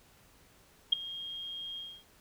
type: tone with ADSR envelope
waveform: sine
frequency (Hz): 3238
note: G#7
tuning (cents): -45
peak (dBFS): -17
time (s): 0.92-2.04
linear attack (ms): 10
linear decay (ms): 6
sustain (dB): -21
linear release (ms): 270
effects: pink hiss -62 dBFS RMS until 2.2 s